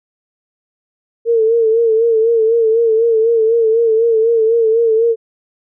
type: tone with vibrato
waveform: sine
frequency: 452.8 Hz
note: A4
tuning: 50 cents sharp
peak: -9 dBFS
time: 1.25-5.16 s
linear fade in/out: 50 ms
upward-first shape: sine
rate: 4 Hz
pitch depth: 57 cents each way
effects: none